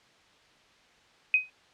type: tone with exponential decay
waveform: sine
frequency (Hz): 2514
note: D#7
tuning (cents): +17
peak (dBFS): -15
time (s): 1.34-1.5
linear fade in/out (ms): 1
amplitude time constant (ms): 33
effects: white hiss -60 dBFS RMS until 1.73 s + low-pass 4000 Hz 12 dB/octave